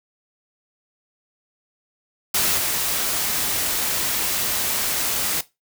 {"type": "noise with level steps", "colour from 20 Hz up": "white", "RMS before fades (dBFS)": [-20, -23], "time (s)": [2.34, 5.41], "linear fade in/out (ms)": 5, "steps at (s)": 2.57, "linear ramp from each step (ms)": 20, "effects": ["noise-tail reverb RT60 0.2 s tail -17 dB re dry"]}